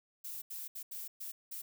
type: noise bursts at uneven times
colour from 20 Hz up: violet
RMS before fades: -43 dBFS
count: 6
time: 0.24-0.42 / 0.5-0.68 / 0.75-0.83 / 0.91-1.08 / 1.2-1.32 / 1.51-1.62 s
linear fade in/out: 10 ms
effects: none